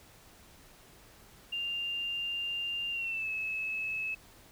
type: tone with pitch glide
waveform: sine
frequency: 2794 to 2592 Hz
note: F7 to E7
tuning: 0 to -30 cents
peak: -32 dBFS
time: 1.52-4.15 s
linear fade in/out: 10 ms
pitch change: -130 cents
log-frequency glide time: 2.91-3.3 s
effects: pink hiss -57 dBFS RMS until 4.51 s